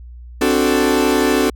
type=chord; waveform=40% pulse; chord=D dominant seventh; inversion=third; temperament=equal; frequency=261.6 / 293.7 / 370 / 440 Hz; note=C4 / D4 / F#4 / A4; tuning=0 / 0 / 0 / 0 cents; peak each=-18 dBFS; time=0.41-1.5 s; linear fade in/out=5 ms; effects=added 60 Hz sine -33 dBFS peak until 1.55 s